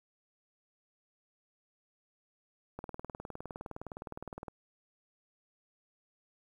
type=click train; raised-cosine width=1 ms; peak=-27 dBFS; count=34; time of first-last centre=2.79-4.482 s; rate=19.5 Hz; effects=10-bit